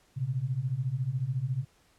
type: beating tone pair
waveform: sine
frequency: 120.9 / 134.9 Hz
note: B2 / C#3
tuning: -36 / -47 cents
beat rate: 14 Hz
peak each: -32 / -30 dBFS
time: 0.16-1.65 s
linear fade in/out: 20 ms
effects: pink hiss -65 dBFS RMS until 1.98 s + low-pass 11000 Hz 12 dB/octave